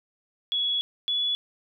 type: tone pair in turn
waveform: sine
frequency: 3370 / 3411 Hz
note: G#7 / G#7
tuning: +25 / +46 cents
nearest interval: unison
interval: 21 cents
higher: second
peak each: -23 dBFS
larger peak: neither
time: 0.52-0.81 / 1.08-1.35 s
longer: first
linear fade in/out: 0 ms
effects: none